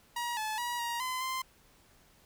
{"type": "tone with pitch steps", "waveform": "sawtooth", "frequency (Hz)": [954, 864, 962, 944, 1022, 1041], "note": ["A#5", "A5", "B5", "A#5", "C6", "C6"], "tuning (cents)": [40, -32, -46, 22, -41, -9], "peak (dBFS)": -29, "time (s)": [0.16, 1.42], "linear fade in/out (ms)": 5, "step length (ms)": 210, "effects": ["pink hiss -63 dBFS RMS until 2.25 s"]}